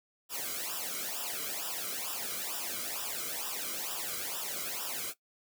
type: noise with flanger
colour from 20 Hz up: white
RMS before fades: -37 dBFS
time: 0.29-5.14 s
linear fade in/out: 50 ms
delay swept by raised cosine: 0.46 to 1.14 ms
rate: 2.2 Hz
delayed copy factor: -1
effects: noise-tail reverb RT60 0.1 s tail -17 dB re dry